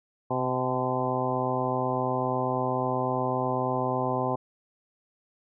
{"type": "harmonic tone with a mistuned harmonic", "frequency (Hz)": 128.1, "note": "C3", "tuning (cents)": -36, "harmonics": [1, 2, 3, 4, 5, 6, 7, 8], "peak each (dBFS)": [-33, -33, -33, -33, -33, -33, -33, -33], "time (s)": [0.3, 4.36], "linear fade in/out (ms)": 10, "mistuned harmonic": 7, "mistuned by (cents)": -48, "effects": []}